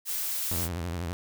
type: noise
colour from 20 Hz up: blue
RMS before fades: -31 dBFS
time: 0.05-0.69 s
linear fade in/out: 50 ms
type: tone with vibrato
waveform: sawtooth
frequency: 86 Hz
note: F2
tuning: 26 cents flat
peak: -27 dBFS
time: 0.51-1.13 s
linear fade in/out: 0 ms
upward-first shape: triangle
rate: 12 Hz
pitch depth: 150 cents each way
effects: none